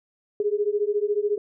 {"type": "beating tone pair", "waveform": "sine", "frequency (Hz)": [407.1, 421.1], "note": ["G#4", "G#4"], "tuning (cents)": [-35, 24], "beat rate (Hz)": 14, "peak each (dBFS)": -24, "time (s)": [0.4, 1.38], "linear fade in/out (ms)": 2, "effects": []}